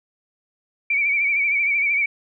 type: tone with vibrato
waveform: sine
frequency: 2296 Hz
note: D7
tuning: 40 cents flat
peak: -17 dBFS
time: 0.9-2.06 s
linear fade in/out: 5 ms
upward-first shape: sine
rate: 13 Hz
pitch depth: 62 cents each way
effects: none